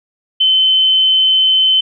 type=tone; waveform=sine; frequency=3063 Hz; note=G7; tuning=41 cents flat; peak=-8 dBFS; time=0.4-1.81 s; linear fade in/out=10 ms; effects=none